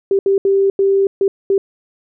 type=tone bursts at uneven times; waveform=sine; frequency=392 Hz; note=G4; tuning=in tune; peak=-10 dBFS; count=6; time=0.11-0.19 / 0.26-0.38 / 0.45-0.7 / 0.79-1.07 / 1.21-1.28 / 1.5-1.58 s; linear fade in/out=2 ms; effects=none